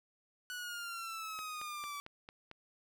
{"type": "exponential sweep", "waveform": "sawtooth", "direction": "down", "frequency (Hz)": [1483, 1147], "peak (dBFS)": -37, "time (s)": [0.5, 2], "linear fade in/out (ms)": 0}
{"type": "click train", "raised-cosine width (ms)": 0.3, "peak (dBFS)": -32, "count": 6, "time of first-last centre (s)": [1.39, 2.514], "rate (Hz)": 4.45}
{"effects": []}